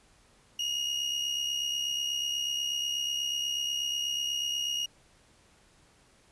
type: tone with amplitude modulation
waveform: 35% pulse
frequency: 2870 Hz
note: F7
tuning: 47 cents sharp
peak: -25 dBFS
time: 0.59-4.86 s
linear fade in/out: 5 ms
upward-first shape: sine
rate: 68.2 Hz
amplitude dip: 50%
effects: pink hiss -62 dBFS RMS until 6.31 s + resampled to 24000 Hz